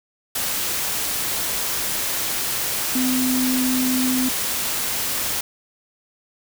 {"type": "tone in noise", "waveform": "sine", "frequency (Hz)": 255.8, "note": "C4", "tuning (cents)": -39, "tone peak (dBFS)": -19, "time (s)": [2.95, 4.29], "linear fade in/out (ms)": 5, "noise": "white", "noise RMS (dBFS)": -24, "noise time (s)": [0.35, 5.41], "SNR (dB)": 2, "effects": []}